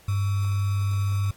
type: tone with sample-and-hold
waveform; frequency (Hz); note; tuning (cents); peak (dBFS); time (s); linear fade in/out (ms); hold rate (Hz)
sine; 99.3; G2; +23; -21; 0.08-1.31; 5; 1225
effects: pink hiss -54 dBFS RMS until 1.36 s + AAC 64 kbps